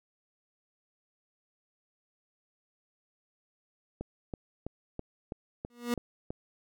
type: click train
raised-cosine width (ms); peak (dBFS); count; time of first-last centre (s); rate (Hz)
2; -23; 8; 4.01-6.305; 3.05
type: tone with exponential growth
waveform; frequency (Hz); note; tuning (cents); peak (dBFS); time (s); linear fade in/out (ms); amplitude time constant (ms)
30% pulse; 240; B3; -49; -22; 5.7-5.94; 2; 51
effects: none